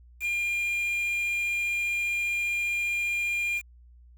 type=tone with quantisation; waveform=triangle; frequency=2405 Hz; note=D7; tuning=41 cents sharp; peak=-24 dBFS; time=0.2-3.62 s; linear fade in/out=50 ms; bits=7; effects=added 60 Hz sine -50 dBFS peak until 4.17 s